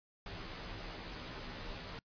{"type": "noise with comb filter", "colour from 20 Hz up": "pink", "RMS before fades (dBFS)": -45, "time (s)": [0.26, 1.99], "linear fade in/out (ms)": 2, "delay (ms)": 14, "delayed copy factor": -1, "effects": ["noise-tail reverb RT60 0.1 s tail -26 dB re dry", "resampled to 11025 Hz"]}